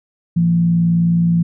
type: tone with frequency modulation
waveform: sine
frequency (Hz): 170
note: F3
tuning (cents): -46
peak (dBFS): -11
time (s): 0.36-1.43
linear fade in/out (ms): 10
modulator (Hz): 59.1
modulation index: 0.3
effects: none